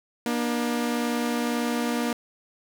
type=tone pair together; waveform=sawtooth; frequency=238.1 / 300 Hz; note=A#3 / D4; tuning=+37 / +37 cents; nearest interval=major third; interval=400 cents; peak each=-21 / -27 dBFS; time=0.26-2.13 s; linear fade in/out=2 ms; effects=none